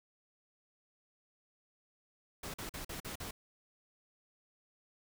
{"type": "noise bursts", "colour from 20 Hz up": "pink", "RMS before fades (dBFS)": -43, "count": 6, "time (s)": [2.43, 3.31], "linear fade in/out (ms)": 5, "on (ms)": 110, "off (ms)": 44, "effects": []}